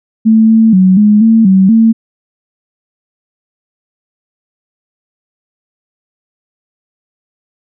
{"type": "tone with pitch steps", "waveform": "sine", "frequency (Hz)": [221.3, 223.2, 186.7, 209.6, 224.8, 190.4, 225], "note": ["A3", "A3", "F#3", "G#3", "A3", "F#3", "A3"], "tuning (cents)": [10, 25, 16, 16, 37, 50, 39], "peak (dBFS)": -3, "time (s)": [0.25, 1.93], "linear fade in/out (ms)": 20, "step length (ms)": 240, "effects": []}